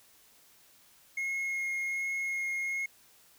triangle tone with vibrato, 2156 Hz, C#7, 49 cents flat, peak -29 dBFS, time 1.17-2.86 s, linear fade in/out 5 ms, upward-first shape sine, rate 1.3 Hz, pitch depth 8 cents each way, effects white hiss -61 dBFS RMS until 3.38 s

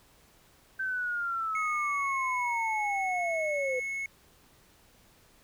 sine linear sweep, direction down, 1556 to 495.2 Hz, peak -29 dBFS, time 0.79-3.8 s, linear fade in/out 10 ms
triangle tone, 2191 Hz, C#7, 21 cents flat, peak -30 dBFS, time 1.55-4.06 s, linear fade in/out 2 ms
effects pink hiss -61 dBFS RMS until 5.43 s

